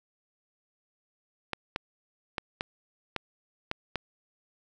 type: clicks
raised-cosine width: 0.3 ms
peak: -14 dBFS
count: 7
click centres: 1.533 / 1.761 / 2.382 / 2.609 / 3.163 / 3.714 / 3.957 s
effects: none